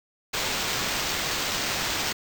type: noise with sample-and-hold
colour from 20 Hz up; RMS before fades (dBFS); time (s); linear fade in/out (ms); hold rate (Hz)
blue; -28; 0.33-2.13; 10; 11025
effects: none